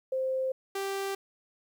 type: tone pair in turn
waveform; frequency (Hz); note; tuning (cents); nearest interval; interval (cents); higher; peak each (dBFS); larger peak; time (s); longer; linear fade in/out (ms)
sine / sawtooth; 523.3 / 392; C5 / G4; 0 / 0; perfect fourth; 500; first; -27; neither; 0.12-0.52 / 0.75-1.15; neither; 5
effects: 11-bit